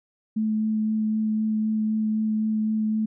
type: tone with vibrato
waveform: sine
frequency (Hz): 216.9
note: A3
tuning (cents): -25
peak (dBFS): -21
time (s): 0.36-3.06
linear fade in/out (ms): 10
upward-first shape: sine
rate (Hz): 3.9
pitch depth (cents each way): 9
effects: none